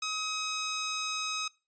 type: tone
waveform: 10% pulse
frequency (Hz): 1268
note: D#6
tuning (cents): +32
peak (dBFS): -23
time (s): 0.02-1.48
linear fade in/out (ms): 5
effects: noise-tail reverb RT60 0.3 s tail -23 dB re dry + resampled to 16000 Hz